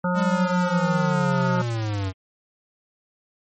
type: harmonic tone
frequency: 179.4 Hz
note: F3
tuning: 47 cents sharp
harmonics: 1 / 3 / 5 / 7 / 8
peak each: -22 / -27 / -29 / -30 / -31 dBFS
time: 0.04-1.62 s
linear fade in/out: 5 ms
type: linear sweep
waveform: square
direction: down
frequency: 204.9 to 92.5 Hz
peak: -24 dBFS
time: 0.14-2.13 s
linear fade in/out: 50 ms
effects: MP3 32 kbps